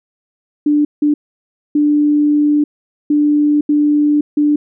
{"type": "tone bursts at uneven times", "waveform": "sine", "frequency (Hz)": 295.5, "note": "D4", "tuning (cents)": 11, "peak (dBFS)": -9, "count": 6, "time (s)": [[0.66, 0.85], [1.02, 1.14], [1.75, 2.64], [3.1, 3.61], [3.69, 4.21], [4.37, 4.56]], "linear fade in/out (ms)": 5, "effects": []}